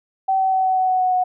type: tone with pitch steps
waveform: sine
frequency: 767 / 762.1 / 757.3 / 752.5 / 747.8 / 743 / 738.3 / 733.6 Hz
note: G5 / G5 / F#5 / F#5 / F#5 / F#5 / F#5 / F#5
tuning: -38 / -49 / +40 / +29 / +18 / +7 / -4 / -15 cents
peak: -15 dBFS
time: 0.28-1.24 s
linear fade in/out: 10 ms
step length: 120 ms
effects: none